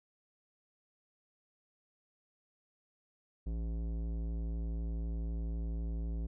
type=tone with tanh clipping; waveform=sine; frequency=56 Hz; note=A1; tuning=31 cents sharp; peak=-36 dBFS; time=3.46-6.27 s; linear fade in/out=10 ms; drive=15 dB; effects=none